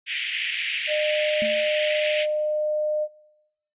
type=band-pass noise; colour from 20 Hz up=white; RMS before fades=-28 dBFS; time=0.06-2.27 s; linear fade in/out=50 ms; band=1900 to 3200 Hz; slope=48 dB/octave
type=tone; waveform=sine; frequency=607 Hz; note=D#5; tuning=43 cents flat; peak=-22 dBFS; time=0.87-3.08 s; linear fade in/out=50 ms
type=tone with exponential decay; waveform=sine; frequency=220 Hz; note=A3; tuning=in tune; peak=-26 dBFS; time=1.42-1.7 s; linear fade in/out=0 ms; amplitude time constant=60 ms
effects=noise-tail reverb RT60 0.9 s tail -21 dB re dry + resampled to 8000 Hz